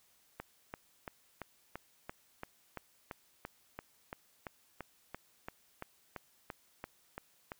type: click train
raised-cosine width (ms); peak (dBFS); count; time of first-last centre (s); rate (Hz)
0.5; -26; 22; 0.4-7.519; 2.95
effects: white hiss -69 dBFS RMS until 7.59 s